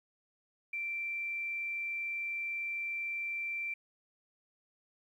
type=tone; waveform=sine; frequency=2349 Hz; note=D7; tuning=in tune; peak=-34 dBFS; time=0.73-3.74 s; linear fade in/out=5 ms; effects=11-bit